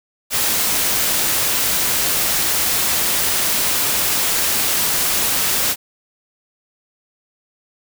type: noise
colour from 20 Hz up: white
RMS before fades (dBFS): -18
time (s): 0.3-5.76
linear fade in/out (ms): 50
effects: none